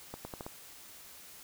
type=accelerating click train; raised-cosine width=1 ms; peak=-26 dBFS; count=5; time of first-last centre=0.14-0.465 s; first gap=110 ms; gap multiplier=0.8; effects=white hiss -52 dBFS RMS until 1.43 s